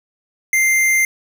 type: tone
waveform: square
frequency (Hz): 2093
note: C7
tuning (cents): 0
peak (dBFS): -13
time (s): 0.53-1.05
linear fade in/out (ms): 2
effects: none